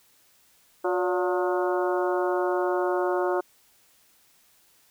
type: harmonic tone with a mistuned harmonic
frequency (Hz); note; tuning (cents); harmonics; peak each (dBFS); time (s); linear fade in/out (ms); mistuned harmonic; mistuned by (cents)
180; F#3; -47; 2 / 3 / 4 / 5 / 6 / 7 / 8; -25 / -29 / -31 / -33 / -35 / -36 / -37; 0.84-3.41; 10; 3; +81
effects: white hiss -61 dBFS RMS until 4.9 s

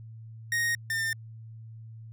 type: tone pair in turn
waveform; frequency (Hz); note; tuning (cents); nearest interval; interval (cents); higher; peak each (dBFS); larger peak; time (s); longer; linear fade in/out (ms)
45% pulse; 1864.7 / 1802.2; A#6 / A6; 0 / +41; minor second; 59; first; -25 / -27; first; 0.52-0.75 / 0.9-1.13; neither; 2
effects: added 112 Hz sine -42 dBFS peak until 2.12 s

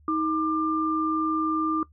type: tone pair together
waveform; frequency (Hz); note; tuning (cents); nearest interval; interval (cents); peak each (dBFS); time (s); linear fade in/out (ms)
sine; 316 / 1193; D#4 / D6; +27 / +27; octave + major seventh; 2300; -25; 0.08-1.83; 2
effects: noise-tail reverb RT60 0.1 s tail -19 dB re dry + added 75 Hz sine -53 dBFS peak until 1.92 s

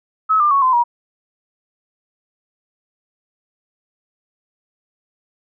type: tone with pitch steps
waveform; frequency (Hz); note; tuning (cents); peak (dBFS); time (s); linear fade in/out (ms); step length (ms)
sine; 1288 / 1194.8 / 1108.4 / 1028.2 / 953.8; E6 / D6 / C#6 / C6 / A#5; -41 / +29 / -1 / -31 / +39; -11; 0.29-0.84; 20; 110
effects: none

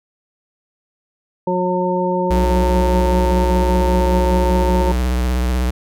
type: harmonic tone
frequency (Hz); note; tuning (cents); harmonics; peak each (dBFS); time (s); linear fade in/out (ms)
181.3; F#3; -35; 1 / 2 / 3 / 5; -21 / -21 / -21 / -21; 1.47-4.92; 5
type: tone with vibrato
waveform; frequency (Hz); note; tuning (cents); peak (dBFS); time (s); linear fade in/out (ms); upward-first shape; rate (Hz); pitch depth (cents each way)
square; 62.1; B1; +10; -16; 2.3-5.71; 10; triangle; 16; 80
effects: none

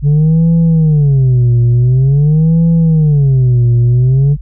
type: tone with vibrato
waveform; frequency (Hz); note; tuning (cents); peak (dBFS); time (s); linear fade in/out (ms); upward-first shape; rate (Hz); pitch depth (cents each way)
sine; 141; C#3; +30; -3; 0.02-4.37; 50; sine; 0.47; 290
effects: tanh soft clip ceiling -5 dBFS + added 50 Hz sine -24 dBFS peak until 4.41 s

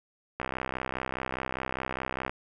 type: click train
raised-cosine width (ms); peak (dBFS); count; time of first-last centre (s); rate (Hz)
0.5; -16; 124; 0.4-2.295; 64.9
effects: none

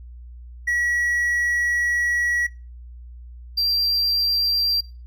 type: tone pair in turn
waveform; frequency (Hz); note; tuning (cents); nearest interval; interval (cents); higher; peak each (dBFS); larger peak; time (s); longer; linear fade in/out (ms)
triangle; 1926 / 4723; B6 / D8; -44 / +9; octave + major third; 1553; second; -17; neither; 0.67-2.47 / 3.57-4.81; first; 10
effects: noise-tail reverb RT60 0.3 s tail -21 dB re dry + added 60 Hz sine -37 dBFS peak until 5.06 s

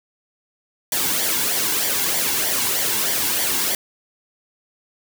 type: noise with flanger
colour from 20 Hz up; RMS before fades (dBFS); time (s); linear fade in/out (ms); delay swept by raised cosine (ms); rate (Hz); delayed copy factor
white; -21; 0.92-3.75; 2; 0.75 to 1.66; 3.2; -0.6
effects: none

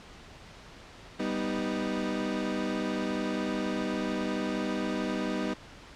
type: chord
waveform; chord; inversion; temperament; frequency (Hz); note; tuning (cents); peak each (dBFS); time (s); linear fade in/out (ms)
30% pulse; G augmented; none; equal; 196 / 246.9 / 311.1; G3 / B3 / D#4; 0 / 0 / 0; -31; 1.19-5.54; 10
effects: pink hiss -49 dBFS RMS until 5.95 s + low-pass 5000 Hz 12 dB/octave

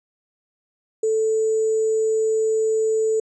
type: tone with sample-and-hold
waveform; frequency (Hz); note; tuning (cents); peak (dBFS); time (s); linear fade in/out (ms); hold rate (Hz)
sine; 440; A4; 0; -17; 1.03-3.2; 5; 7350
effects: resampled to 22050 Hz

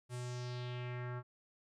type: tone with low-pass filter sweep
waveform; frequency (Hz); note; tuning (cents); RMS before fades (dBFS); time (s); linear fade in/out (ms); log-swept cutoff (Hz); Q
square; 123.47; B2; 0; -42; 0.09-1.23; 50; 10000 to 1300; 2.5
effects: none

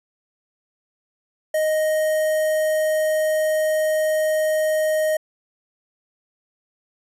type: tone with notch filter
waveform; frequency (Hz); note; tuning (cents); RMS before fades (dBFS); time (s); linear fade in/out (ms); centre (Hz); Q
square; 622.3; D#5; 0; -20; 1.54-5.17; 5; 4000; 0.61
effects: resampled to 32000 Hz

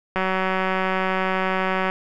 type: click train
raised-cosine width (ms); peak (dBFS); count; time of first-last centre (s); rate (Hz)
0.5; -8; 328; 0.16-1.899; 188
effects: none

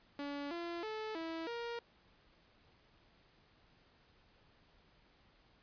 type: tone with pitch steps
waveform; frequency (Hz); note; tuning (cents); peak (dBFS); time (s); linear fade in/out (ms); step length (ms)
sawtooth; 285.4 / 342 / 434.5 / 327 / 470.2; D4 / F4 / A4 / E4 / A#4; -49 / -36 / -22 / -14 / +15; -36; 0.19-1.79; 2; 320
effects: pink hiss -68 dBFS RMS until 5.62 s + resampled to 11025 Hz

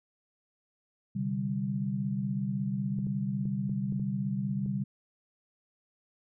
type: chord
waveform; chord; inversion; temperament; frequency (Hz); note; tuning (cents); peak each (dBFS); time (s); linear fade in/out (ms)
sine; C suspended second; none; just; 130.81 / 147.16 / 196.22; C3 / D3 / G3; 0 / +4 / +2; -34 / -36 / -31; 1.15-4.84; 10
type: clicks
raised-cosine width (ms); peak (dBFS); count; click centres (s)
3; -32; 7; 2.989 / 3.069 / 3.455 / 3.695 / 3.924 / 3.997 / 4.661
effects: none

